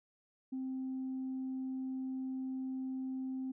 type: tone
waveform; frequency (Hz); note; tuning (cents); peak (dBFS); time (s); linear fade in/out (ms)
sine; 261.6; C4; 0; -35; 0.52-3.52; 10
effects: tanh soft clip ceiling -33 dBFS